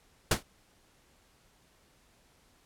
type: noise with exponential decay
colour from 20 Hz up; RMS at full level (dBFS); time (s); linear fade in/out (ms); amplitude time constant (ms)
pink; -20; 0.31-0.43; 5; 26
effects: pink hiss -65 dBFS RMS until 2.65 s + low-pass 12000 Hz 12 dB/octave